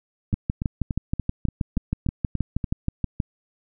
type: two click trains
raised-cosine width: 5 ms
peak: -13 / -10 dBFS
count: 9 / 19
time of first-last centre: 0.33-2.642 / 0.34-3.202 s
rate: 3.46 / 6.29 Hz
effects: none